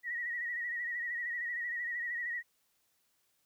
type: tone with vibrato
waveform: sine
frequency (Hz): 1908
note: A#6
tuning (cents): +40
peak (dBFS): -34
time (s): 0.03-2.43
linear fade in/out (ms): 50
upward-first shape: sine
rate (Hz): 13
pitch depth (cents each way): 54
effects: white hiss -75 dBFS RMS until 3.45 s